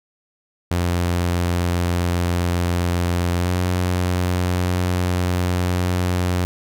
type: tone with pitch glide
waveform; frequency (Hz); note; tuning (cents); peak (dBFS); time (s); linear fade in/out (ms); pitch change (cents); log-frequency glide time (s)
sawtooth; 87.5 to 89.91; F2 to F#2; +4 to -49; -14; 0.71-6.45; 0; +47; 3.39-3.49
effects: none